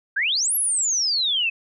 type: exponential two-way sweep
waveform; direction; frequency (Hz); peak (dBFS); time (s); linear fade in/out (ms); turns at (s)
sine; up then down; 1503 to 11600 to 2551; -19; 0.16-1.5; 10; 0.55
effects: none

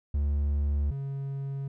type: tone pair in turn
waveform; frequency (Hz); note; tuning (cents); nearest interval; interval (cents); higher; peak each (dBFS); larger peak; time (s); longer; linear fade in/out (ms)
triangle; 72 / 137.66; D2 / C#3; -34 / -12; major seventh; 1122; second; -22 / -29; first; 0.14-0.91 / 0.91-1.68; neither; 5
effects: none

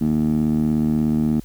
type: tone with band-pass filter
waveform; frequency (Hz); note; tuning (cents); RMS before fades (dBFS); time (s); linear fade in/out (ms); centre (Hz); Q
15% pulse; 76.7; D#2; -24; -19; 0.01-1.4; 5; 230; 2.8
effects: added 44 Hz sine -42 dBFS peak until 1.44 s + white hiss -51 dBFS RMS until 1.44 s

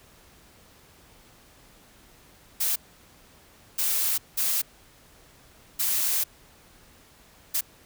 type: noise bursts at uneven times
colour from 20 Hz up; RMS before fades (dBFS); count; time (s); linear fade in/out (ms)
blue; -25; 5; 2.6-2.76 / 3.78-4.18 / 4.37-4.62 / 5.79-6.24 / 7.54-7.61; 10
effects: pink hiss -55 dBFS RMS until 7.85 s

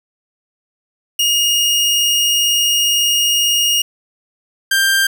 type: tone pair in turn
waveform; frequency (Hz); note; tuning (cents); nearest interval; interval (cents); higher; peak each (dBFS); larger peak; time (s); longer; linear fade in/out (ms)
sawtooth; 2857 / 1583.6; F7 / G6; +39 / +17; minor seventh; 1022; first; -9 / -8; second; 1.19-3.82 / 4.71-5.07; first; 5
effects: none

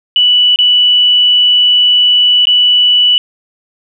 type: tone with dropouts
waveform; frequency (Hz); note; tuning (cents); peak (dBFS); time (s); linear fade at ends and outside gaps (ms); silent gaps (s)
sine; 2960; F#7; 0; -5; 0.16-3.18; 1; 0.56-0.588 / 2.454-2.47
effects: none

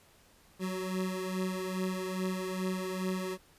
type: beating tone pair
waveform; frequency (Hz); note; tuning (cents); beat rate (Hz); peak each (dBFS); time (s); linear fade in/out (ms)
25% pulse; 185.6 / 188; F#3 / F#3; +6 / +28; 2.4; -30 / -34; 0.59-3.38; 50
effects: pink hiss -62 dBFS RMS until 3.58 s + resampled to 32000 Hz

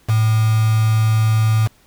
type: tone with quantisation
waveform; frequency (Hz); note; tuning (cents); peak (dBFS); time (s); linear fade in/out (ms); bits
sine; 110; A2; 0; -12; 0.08-1.68; 20; 4
effects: pink hiss -54 dBFS RMS until 1.86 s

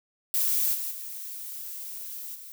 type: noise with level steps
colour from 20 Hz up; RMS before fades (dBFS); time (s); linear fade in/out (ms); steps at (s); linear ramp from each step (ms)
violet; -25 / -32 / -38 / -44; 0.34-2.52; 0; 0.73 / 0.9 / 2.34; 20
effects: none

